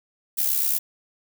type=noise with amplitude modulation; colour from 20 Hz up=violet; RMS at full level=-20 dBFS; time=0.37-0.79 s; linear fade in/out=20 ms; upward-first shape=sine; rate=69 Hz; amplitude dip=60%; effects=none